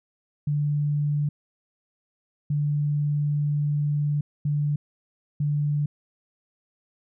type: tone bursts at uneven times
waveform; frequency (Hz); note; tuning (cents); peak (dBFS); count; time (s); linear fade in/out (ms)
sine; 146.83; D3; 0; -21; 4; 0.47-1.29 / 2.5-4.21 / 4.45-4.76 / 5.4-5.86; 5
effects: none